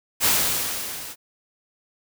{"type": "noise with level ramp", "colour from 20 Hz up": "white", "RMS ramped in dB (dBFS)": [-17, -37], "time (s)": [0.2, 1.16], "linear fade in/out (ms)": 50, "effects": []}